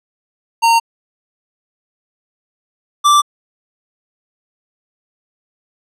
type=tone pair in turn; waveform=square; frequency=920 / 1171.9 Hz; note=A#5 / D6; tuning=-23 / -4 cents; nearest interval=major third; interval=419 cents; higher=second; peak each=-9 / -8 dBFS; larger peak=second; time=0.62-0.8 / 3.04-3.22 s; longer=neither; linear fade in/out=20 ms; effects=low-pass 10000 Hz 12 dB/octave